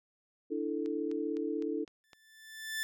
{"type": "chord", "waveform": "sine", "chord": "D suspended second", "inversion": "none", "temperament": "just", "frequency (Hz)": [293.7, 330.4, 440.5], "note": ["D4", "E4", "A4"], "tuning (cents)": [0, 4, 2], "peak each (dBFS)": -36, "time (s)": [0.5, 1.85], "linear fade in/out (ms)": 20}
{"type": "click train", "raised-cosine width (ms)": 0.2, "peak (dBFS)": -34, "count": 6, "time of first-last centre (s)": [0.86, 2.132], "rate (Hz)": 3.93}
{"type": "tone with exponential growth", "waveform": "sawtooth", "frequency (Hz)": 1760, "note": "A6", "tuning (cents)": 0, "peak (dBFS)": -28, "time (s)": [2.04, 2.83], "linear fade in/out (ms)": 0, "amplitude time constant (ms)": 170}
{"effects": []}